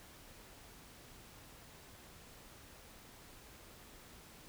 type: silence
effects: pink hiss -57 dBFS RMS until 4.48 s